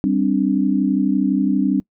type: chord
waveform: sine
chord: G suspended fourth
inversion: none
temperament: equal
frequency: 196 / 261.6 / 293.7 Hz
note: G3 / C4 / D4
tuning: 0 / 0 / 0 cents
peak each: -19 dBFS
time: 0.04-1.8 s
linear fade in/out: 0 ms
effects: noise-tail reverb RT60 0.1 s tail -24 dB re dry